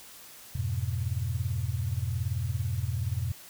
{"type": "chord", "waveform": "sine", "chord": "F diminished", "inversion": "none", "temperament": "just", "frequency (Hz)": [87.31, 104.77, 125.72], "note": ["F2", "Ab2", "Cb3"], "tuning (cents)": [0, 16, 31], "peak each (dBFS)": -32, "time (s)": [0.55, 3.32], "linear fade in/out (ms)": 5, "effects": ["white hiss -49 dBFS RMS until 3.49 s"]}